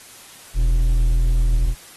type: tone with hard clipping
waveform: sine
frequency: 41 Hz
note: E1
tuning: 9 cents flat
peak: -15 dBFS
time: 0.54-1.75 s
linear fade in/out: 50 ms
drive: 5 dB
effects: white hiss -43 dBFS RMS until 1.96 s + AAC 32 kbps